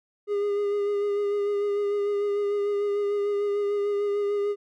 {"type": "tone with vibrato", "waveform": "triangle", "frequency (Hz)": 408.1, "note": "G#4", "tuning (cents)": -30, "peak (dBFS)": -21, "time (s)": [0.27, 4.56], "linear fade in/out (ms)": 50, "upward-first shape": "sine", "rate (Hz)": 6.7, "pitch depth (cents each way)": 21, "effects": []}